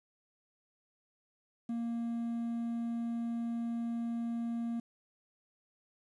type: tone with quantisation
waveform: triangle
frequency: 233.1 Hz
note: A#3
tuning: in tune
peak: -31 dBFS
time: 1.69-4.8 s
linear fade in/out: 5 ms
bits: 10
effects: resampled to 22050 Hz